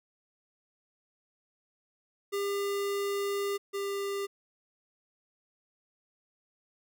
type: tone pair in turn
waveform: square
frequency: 401.1 / 398.6 Hz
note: G4 / G4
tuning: +40 / +29 cents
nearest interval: unison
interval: 11 cents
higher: first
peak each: -30 / -32 dBFS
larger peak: first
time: 2.32-3.58 / 3.73-4.27 s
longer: first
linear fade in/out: 20 ms
effects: none